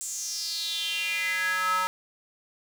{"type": "tone with high-pass filter sweep", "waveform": "square", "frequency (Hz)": 185, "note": "F#3", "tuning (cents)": 0, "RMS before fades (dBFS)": -29, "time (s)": [0.01, 1.87], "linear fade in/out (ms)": 0, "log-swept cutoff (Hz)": [7700, 1100], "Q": 5.7, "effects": ["9-bit"]}